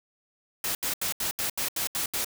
white noise bursts, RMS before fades -29 dBFS, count 9, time 0.64-2.246 s, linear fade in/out 2 ms, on 110 ms, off 77 ms, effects none

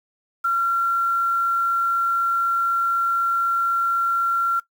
sine tone with quantisation, 1368 Hz, F6, 36 cents flat, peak -17 dBFS, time 0.44-4.6 s, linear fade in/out 10 ms, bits 7, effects noise-tail reverb RT60 0.1 s tail -18 dB re dry

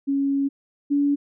sine tone pair in turn, 277.2 / 285.3 Hz, C#4 / C#4, 0 / +50 cents, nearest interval unison, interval 50 cents, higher second, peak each -19 / -17 dBFS, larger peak second, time 0.07-0.49 / 0.9-1.16 s, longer first, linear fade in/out 20 ms, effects none

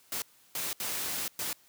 white noise bursts at uneven times, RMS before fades -34 dBFS, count 4, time 0.12-0.22 / 0.55-0.73 / 0.8-1.28 / 1.39-1.53 s, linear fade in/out 2 ms, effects white hiss -62 dBFS RMS until 1.68 s + high-pass 80 Hz 12 dB/octave

